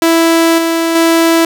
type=tone with level steps; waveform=sawtooth; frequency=330.4 Hz; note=E4; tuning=4 cents sharp; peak=-3 / -7 / -3 dBFS; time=0.02-1.45 s; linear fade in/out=2 ms; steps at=0.58 / 0.95 s; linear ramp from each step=5 ms; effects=none